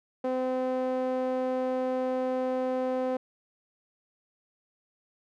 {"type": "tone with band-pass filter", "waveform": "sawtooth", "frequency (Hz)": 256.8, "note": "C4", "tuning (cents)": -32, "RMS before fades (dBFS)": -29, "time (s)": [0.24, 3.17], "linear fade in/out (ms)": 5, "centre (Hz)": 530, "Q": 2, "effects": []}